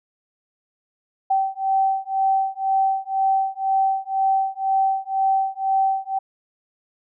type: beating tone pair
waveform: sine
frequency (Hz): 772 / 774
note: G5 / G5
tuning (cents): -27 / -22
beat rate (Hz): 2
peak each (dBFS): -21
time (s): 1.3-6.19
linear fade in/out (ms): 10
effects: none